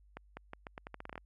accelerating click train, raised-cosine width 0.5 ms, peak -28 dBFS, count 13, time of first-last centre 0.17-1.178 s, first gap 200 ms, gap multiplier 0.82, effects added 50 Hz sine -60 dBFS peak until 1.25 s

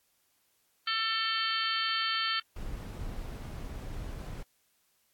harmonic tone, 446.1 Hz, A4, 24 cents sharp, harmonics 3 / 4 / 5 / 6 / 7 / 8 / 9 / 10, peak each -33 / -36 / -40 / -41 / -33 / -43 / -45 / -36 dBFS, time 0.87-2.4 s, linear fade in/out 5 ms
brown noise, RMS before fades -39 dBFS, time 2.56-4.43 s, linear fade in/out 5 ms
effects white hiss -72 dBFS RMS until 5.13 s + AAC 64 kbps

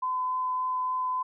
sine tone with vibrato, 1016 Hz, B5, 49 cents sharp, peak -26 dBFS, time 0.02-1.23 s, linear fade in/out 10 ms, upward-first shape triangle, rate 3.5 Hz, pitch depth 8 cents each way, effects none

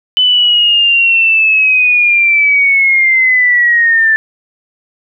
sine linear sweep, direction down, 3017 to 1760 Hz, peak -6 dBFS, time 0.17-4.16 s, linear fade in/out 0 ms, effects none

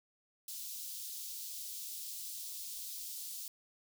white high-pass noise, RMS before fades -44 dBFS, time 0.48-3.48 s, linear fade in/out 2 ms, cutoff 3700 Hz, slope 24 dB/octave, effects none

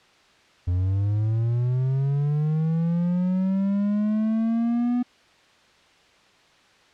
triangle linear sweep, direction up, 87.31 to 246.9 Hz, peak -18 dBFS, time 0.67-5.03 s, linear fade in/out 10 ms, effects white hiss -56 dBFS RMS until 6.93 s + low-pass 4000 Hz 12 dB/octave

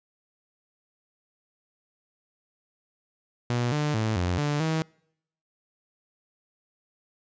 sawtooth tone with pitch steps, 121.1 / 149.2 / 110 / 89.2 / 146.7 / 159.6 Hz, B2 / D3 / A2 / F2 / D3 / D#3, -34 / +28 / 0 / +37 / -2 / +44 cents, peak -20 dBFS, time 3.5-4.82 s, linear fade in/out 0 ms, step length 220 ms, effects noise-tail reverb RT60 0.7 s tail -26 dB re dry + resampled to 16000 Hz

